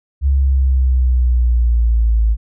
sine exponential sweep, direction down, 69.4 to 54.1 Hz, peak -10 dBFS, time 0.21-2.37 s, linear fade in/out 50 ms, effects none

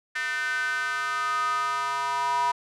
square tone with high-pass filter sweep, 138.59 Hz, C#3, in tune, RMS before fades -27 dBFS, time 0.15-2.52 s, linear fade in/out 10 ms, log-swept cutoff 1700 to 960 Hz, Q 7.3, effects low-pass 8000 Hz 12 dB/octave

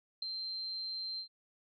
sine tone with ADSR envelope, 4138 Hz, C8, 20 cents flat, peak -31 dBFS, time 0.22-1.28 s, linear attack 5 ms, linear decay 5 ms, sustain -6 dB, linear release 92 ms, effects none

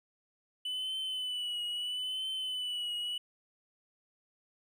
triangle tone with vibrato, 2988 Hz, F#7, 16 cents sharp, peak -32 dBFS, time 0.65-3.18 s, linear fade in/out 5 ms, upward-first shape triangle, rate 0.76 Hz, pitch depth 56 cents each way, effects none

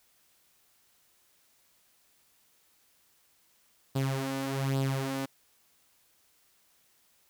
sawtooth tone with flanger, 135.2 Hz, C#3, 43 cents flat, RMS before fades -31 dBFS, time 3.95-5.26 s, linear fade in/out 10 ms, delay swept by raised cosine 0.23 to 4.03 ms, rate 1.2 Hz, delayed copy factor +0.65, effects white hiss -67 dBFS RMS until 7.29 s

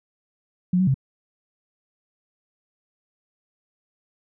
sine tone with pitch steps, 180.7 / 187.5 / 134 Hz, F#3 / F#3 / C3, -41 / +23 / +42 cents, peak -16 dBFS, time 0.73-0.943 s, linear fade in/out 5 ms, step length 71 ms, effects none

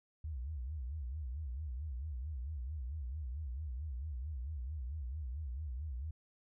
sine tone with vibrato, 69.3 Hz, C#2, in tune, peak -38 dBFS, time 0.24-6.11 s, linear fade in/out 5 ms, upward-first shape sine, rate 4.5 Hz, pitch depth 250 cents each way, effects none

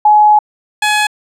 sine / 15% pulse tone pair in turn, 844 / 844 Hz, G#5 / G#5, +28 / +28 cents, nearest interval unison, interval 0 cents, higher neither, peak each -4 dBFS, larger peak neither, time 0.05-0.39 / 0.82-1.07 s, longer first, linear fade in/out 5 ms, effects low-pass 10000 Hz 12 dB/octave

